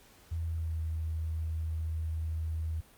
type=tone with pitch glide; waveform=sine; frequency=82.41 to 80.06 Hz; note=E2 to D#2; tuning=0 to +50 cents; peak=-31 dBFS; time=0.31-2.81 s; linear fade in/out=10 ms; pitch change=-50 cents; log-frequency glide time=0.45-0.8 s; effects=pink hiss -59 dBFS RMS until 2.97 s + Opus 48 kbps